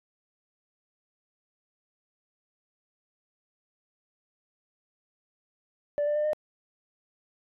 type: tone with pitch steps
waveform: sine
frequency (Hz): 584 / 592.2 / 600.4 / 608.8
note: D5 / D5 / D5 / D#5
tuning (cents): -10 / +14 / +38 / -38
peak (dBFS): -22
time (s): 5.98-6.332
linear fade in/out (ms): 0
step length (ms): 88
effects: tanh soft clip ceiling -22 dBFS